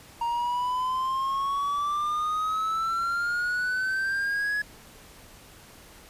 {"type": "exponential sweep", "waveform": "triangle", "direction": "up", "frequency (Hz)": [932.3, 1693], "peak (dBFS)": -23, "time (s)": [0.21, 4.62], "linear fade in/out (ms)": 5, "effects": ["pink hiss -50 dBFS RMS until 6.09 s", "resampled to 32000 Hz"]}